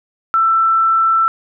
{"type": "tone", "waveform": "sine", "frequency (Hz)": 1333, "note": "E6", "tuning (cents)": 19, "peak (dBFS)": -10, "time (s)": [0.34, 1.28], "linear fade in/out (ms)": 0, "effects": []}